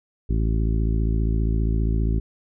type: harmonic tone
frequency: 55 Hz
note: A1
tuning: in tune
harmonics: 1 / 2 / 3 / 4 / 5 / 6 / 7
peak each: -20 / -26 / -30 / -32 / -34 / -36 / -37 dBFS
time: 0.29-2.2 s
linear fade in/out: 10 ms
effects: none